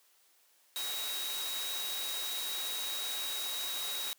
sine tone in noise, 3815 Hz, A#7, 39 cents sharp, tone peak -37 dBFS, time 0.76-4.13 s, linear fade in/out 0 ms, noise white, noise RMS -39 dBFS, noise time 0.76-4.13 s, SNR -1 dB, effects white hiss -67 dBFS RMS until 4.18 s + high-pass 400 Hz 12 dB/octave

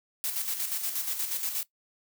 blue noise with tremolo, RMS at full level -30 dBFS, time 0.24-1.63 s, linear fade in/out 0 ms, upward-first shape square, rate 8.4 Hz, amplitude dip 50%, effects noise-tail reverb RT60 0.1 s tail -17 dB re dry

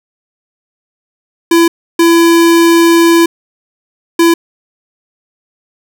square tone bursts at uneven times, 335.8 Hz, E4, 32 cents sharp, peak -5 dBFS, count 3, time 1.51-1.68 / 1.99-3.26 / 4.19-4.34 s, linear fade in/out 5 ms, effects none

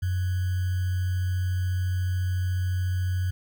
sine tone with sample-and-hold, 91.4 Hz, F#2, 21 cents flat, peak -23 dBFS, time 0.02-3.31 s, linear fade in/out 10 ms, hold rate 1575 Hz, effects none

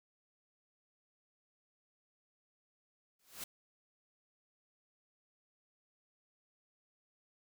white noise with exponential growth, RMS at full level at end -40 dBFS, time 3.19-3.44 s, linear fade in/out 5 ms, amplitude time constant 54 ms, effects none

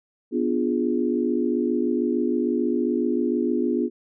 sine chord, B diminished seventh, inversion none, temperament equal, 246.9 / 293.7 / 349.2 / 415.3 Hz, B3 / D4 / F4 / Ab4, 0 / 0 / 0 / 0 cents, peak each -24 / -27 / -25 / -28 dBFS, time 0.31-3.9 s, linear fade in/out 50 ms, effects none

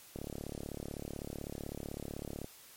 click train, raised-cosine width 2 ms, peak -27 dBFS, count 83, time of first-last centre 0.16-2.444 s, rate 35.9 Hz, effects white hiss -56 dBFS RMS until 2.76 s + MP3 64 kbps

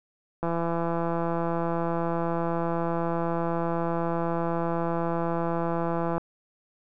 click train, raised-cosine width 1 ms, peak -15 dBFS, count 967, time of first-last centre 0.43-6.18 s, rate 168 Hz, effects none

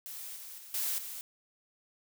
blue noise with level steps, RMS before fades -43 / -46 / -50 / -33 / -42 dBFS, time 0.06-1.21 s, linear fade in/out 0 ms, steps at 0.36 / 0.58 / 0.74 / 0.98 s, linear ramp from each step 2 ms, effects none

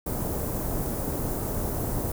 pink band-stop noise, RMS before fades -29 dBFS, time 0.06-2.12 s, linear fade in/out 5 ms, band 700 to 13000 Hz, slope 12 dB/octave, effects none

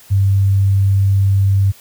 sine tone, 98 Hz, G2, in tune, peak -9 dBFS, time 0.1-1.72 s, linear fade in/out 20 ms, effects white hiss -44 dBFS RMS until 1.8 s + high-pass 60 Hz 12 dB/octave

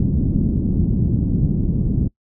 white low-pass noise, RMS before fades -18 dBFS, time 0-2.08 s, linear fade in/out 5 ms, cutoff 230 Hz, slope 24 dB/octave, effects noise-tail reverb RT60 0.1 s tail -22 dB re dry

